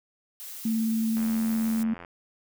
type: noise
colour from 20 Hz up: blue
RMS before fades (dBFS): -40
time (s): 0.4-1.83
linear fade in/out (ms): 0
type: tone with vibrato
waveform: sine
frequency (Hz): 223.6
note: A3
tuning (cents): +28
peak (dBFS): -23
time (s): 0.65-1.94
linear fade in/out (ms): 5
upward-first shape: sine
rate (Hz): 19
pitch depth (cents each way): 16
type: click train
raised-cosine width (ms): 0.5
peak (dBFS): -27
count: 77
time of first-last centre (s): 1.17-2.049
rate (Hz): 86.5
effects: none